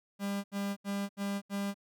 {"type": "tone bursts", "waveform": "45% pulse", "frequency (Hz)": 199.9, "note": "G3", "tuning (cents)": 34, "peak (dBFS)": -32, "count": 5, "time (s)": [0.19, 1.744], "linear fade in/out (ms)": 50, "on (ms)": 250, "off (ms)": 76, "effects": []}